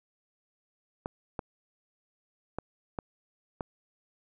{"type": "clicks", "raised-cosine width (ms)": 1, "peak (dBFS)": -19, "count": 5, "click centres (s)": [1.059, 1.392, 2.586, 2.988, 3.608], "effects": []}